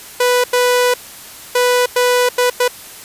sawtooth tone bursts at uneven times, 493.9 Hz, B4, in tune, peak -7 dBFS, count 6, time 0.2-0.44 / 0.53-0.94 / 1.55-1.86 / 1.96-2.29 / 2.38-2.5 / 2.6-2.68 s, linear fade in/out 5 ms, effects white hiss -35 dBFS RMS until 3.04 s + resampled to 32000 Hz

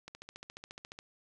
click train, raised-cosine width 0.2 ms, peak -28 dBFS, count 14, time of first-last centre 0.08-0.989 s, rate 14.3 Hz, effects none

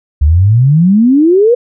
sine exponential sweep, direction up, 69.3 to 500 Hz, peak -4 dBFS, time 0.21-1.55 s, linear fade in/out 10 ms, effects none

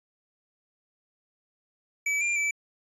square tone with pitch steps, 2296 / 2387 / 2314 Hz, D7 / D7 / D7, -40 / +28 / -26 cents, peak -25 dBFS, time 2.06-2.51 s, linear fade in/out 5 ms, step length 150 ms, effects resampled to 24000 Hz

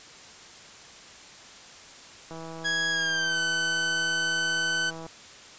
click train, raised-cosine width 1 ms, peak -27 dBFS, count 450, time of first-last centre 2.31-5.065 s, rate 163 Hz
sawtooth tone with pitch glide, 1661.2 to 1514.6 Hz, G#6 to F#6, 0 to +40 cents, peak -21 dBFS, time 2.64-4.91 s, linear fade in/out 20 ms, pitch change -160 cents, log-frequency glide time 2.91-3.4 s
effects white hiss -47 dBFS RMS until 5.58 s + resampled to 16000 Hz

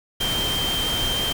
sine tone in noise, 3147 Hz, G7, 6 cents sharp, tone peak -23 dBFS, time 0.2-1.33 s, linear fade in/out 10 ms, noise pink, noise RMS -27 dBFS, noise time 0.2-1.33 s, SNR +1 dB, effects none

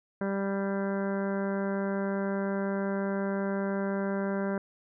harmonic tone with a mistuned harmonic, 196.7 Hz, G3, 6 cents sharp, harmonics 1 / 2 / 3 / 4 / 5 / 6 / 7 / 8 / 9 / 10, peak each -30 / -34 / -35 / -45 / -42 / -49 / -44 / -42 / -52 / -53 dBFS, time 0.21-4.58 s, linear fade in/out 2 ms, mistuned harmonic 10, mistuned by +34 cents, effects none

